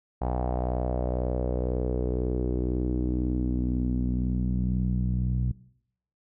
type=tone with low-pass filter sweep; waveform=sawtooth; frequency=62 Hz; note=B1; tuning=7 cents sharp; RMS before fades=-27 dBFS; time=0.21-5.52 s; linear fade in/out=10 ms; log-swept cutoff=790 to 150 Hz; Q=3.7; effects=noise-tail reverb RT60 0.7 s tail -20 dB re dry